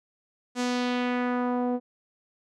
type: tone with low-pass filter sweep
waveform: sawtooth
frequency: 246.9 Hz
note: B3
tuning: in tune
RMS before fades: -27 dBFS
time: 0.55-1.8 s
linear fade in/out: 50 ms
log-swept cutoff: 7700 to 570 Hz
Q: 1.4
effects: none